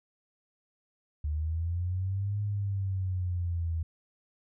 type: linear two-way sweep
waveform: sine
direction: up then down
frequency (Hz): 73.42 to 103.83 to 81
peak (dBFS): -28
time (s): 1.24-3.83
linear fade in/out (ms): 5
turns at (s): 2.41
effects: none